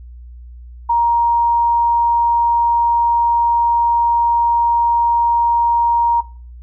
sine tone, 940 Hz, A#5, 14 cents sharp, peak -11 dBFS, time 0.89-6.21 s, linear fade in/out 10 ms, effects noise-tail reverb RT60 0.4 s tail -19 dB re dry + added 60 Hz sine -33 dBFS peak until 6.62 s

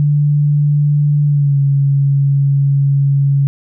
sine tone with pitch glide, 146.4 to 139.47 Hz, D3 to C#3, -5 to +11 cents, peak -9 dBFS, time 0-3.47 s, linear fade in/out 0 ms, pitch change -84 cents, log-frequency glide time 1.25-1.59 s, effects none

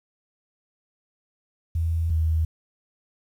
sine tone pair in turn, 82.41 / 80.06 Hz, E2 / D#2, 0 / +50 cents, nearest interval minor second, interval 50 cents, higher first, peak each -21 / -19 dBFS, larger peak second, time 1.75-2.1 / 2.1-2.45 s, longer neither, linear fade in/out 5 ms, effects 9-bit

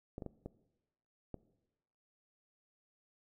clicks, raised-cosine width 2 ms, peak -29 dBFS, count 5, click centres 0.181 / 0.222 / 0.263 / 0.46 / 1.343 s, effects noise-tail reverb RT60 1.0 s tail -19 dB re dry

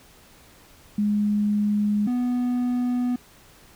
sine / triangle tone pair in turn, 207.7 / 246.5 Hz, G#3 / B3, 0 / -3 cents, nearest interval minor third, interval 297 cents, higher second, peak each -19 dBFS, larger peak neither, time 0.98-2.07 / 2.07-3.16 s, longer neither, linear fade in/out 5 ms, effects pink hiss -52 dBFS RMS until 3.75 s

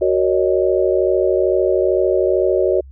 sine chord, D# minor seventh, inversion first, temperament just, 373.4 / 466.7 / 560 / 622.3 Hz, F#4 / A#4 / C#5 / D#5, +16 / +2 / +18 / 0 cents, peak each -16 / -21 / -19 / -20 dBFS, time 0.01-2.81 s, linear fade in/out 10 ms, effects added 67 Hz sine -36 dBFS peak until 2.91 s

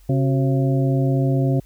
harmonic tone with a mistuned harmonic, 135.1 Hz, C#3, 44 cents flat, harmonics 1 / 2 / 3 / 4 / 5, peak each -17 / -23 / -27 / -29 / -31 dBFS, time 0.09-1.6 s, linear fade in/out 5 ms, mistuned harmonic 3, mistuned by -140 cents, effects added 45 Hz sine -46 dBFS peak until 1.65 s + white hiss -58 dBFS RMS until 1.65 s

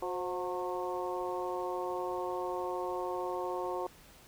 harmonic tone with a mistuned harmonic, 181.3 Hz, F#3, 35 cents flat, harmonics 2 / 3 / 4 / 5 / 6, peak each -37 / -39 / -41 / -40 / -42 dBFS, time 0.02-3.87 s, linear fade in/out 5 ms, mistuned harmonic 3, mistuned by -52 cents, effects pink hiss -57 dBFS RMS until 4.27 s

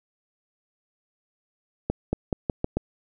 accelerating click train, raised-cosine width 2 ms, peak -10 dBFS, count 6, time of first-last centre 1.9-2.77 s, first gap 230 ms, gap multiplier 0.86, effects none

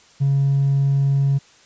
sine tone with hard clipping, 138.59 Hz, C#3, in tune, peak -15 dBFS, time 0.2-1.39 s, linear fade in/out 20 ms, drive 1 dB, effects white hiss -51 dBFS RMS until 1.65 s + resampled to 16000 Hz

